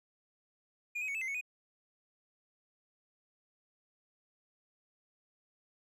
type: tone with pitch steps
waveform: triangle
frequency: 2427 / 2532 / 2227 / 2619 / 2071 / 2212 / 2485 Hz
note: D#7 / D#7 / C#7 / E7 / C7 / C#7 / D#7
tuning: -44 / +30 / +7 / -12 / -18 / -4 / -3 cents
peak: -33 dBFS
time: 0.95-1.412 s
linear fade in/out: 10 ms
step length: 66 ms
effects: none